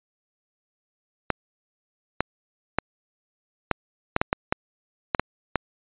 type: clicks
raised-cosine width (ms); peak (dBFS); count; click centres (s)
0.5; -5; 11; 1.303 / 2.206 / 2.786 / 3.713 / 4.164 / 4.215 / 4.329 / 4.525 / 5.148 / 5.196 / 5.557
effects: resampled to 8000 Hz